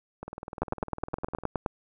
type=two click trains; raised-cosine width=1 ms; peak=-13 / -23 dBFS; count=11 / 25; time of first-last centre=0.62-1.662 / 0.23-1.436 s; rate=9.6 / 19.9 Hz; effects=none